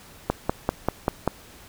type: click train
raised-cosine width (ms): 1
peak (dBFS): -6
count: 6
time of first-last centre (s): 0.3-1.277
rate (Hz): 5.12
effects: pink hiss -48 dBFS RMS until 1.68 s